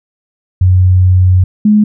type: tone pair in turn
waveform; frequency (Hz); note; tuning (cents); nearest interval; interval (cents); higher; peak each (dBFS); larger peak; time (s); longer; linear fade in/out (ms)
sine; 91.9 / 210.8; F#2 / G#3; -11 / +26; octave + major second; 1437; second; -4; neither; 0.61-1.44 / 1.65-1.84; first; 5
effects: none